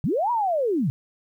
sine linear two-way sweep, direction up then down, 116.54 to 987.8 to 116.54 Hz, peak -20 dBFS, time 0.04-0.9 s, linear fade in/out 0 ms, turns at 0.31 s, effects 10-bit

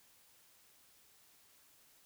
silence, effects white hiss -66 dBFS RMS until 2.05 s

